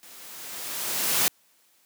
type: noise with level ramp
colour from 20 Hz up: white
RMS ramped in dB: -48 to -21 dBFS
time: 0.03-1.28 s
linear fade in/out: 0 ms
effects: white hiss -63 dBFS RMS until 1.85 s + high-pass 150 Hz 12 dB/octave